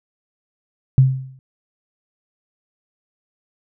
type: tone with exponential decay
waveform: sine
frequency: 131.7 Hz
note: C3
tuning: 12 cents sharp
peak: -5 dBFS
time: 0.98-1.39 s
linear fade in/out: 0 ms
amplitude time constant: 89 ms
effects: none

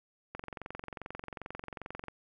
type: click train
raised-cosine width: 0.5 ms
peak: -25 dBFS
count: 40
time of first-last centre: 0.35-2.083 s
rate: 22.5 Hz
effects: none

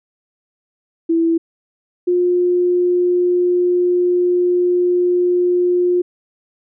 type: tone pair in turn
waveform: sine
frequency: 331.2 / 356.1 Hz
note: E4 / F4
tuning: +8 / +34 cents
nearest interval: minor second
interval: 126 cents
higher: second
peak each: -12 dBFS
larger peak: neither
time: 1.09-1.38 / 2.07-6.02 s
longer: second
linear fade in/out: 10 ms
effects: none

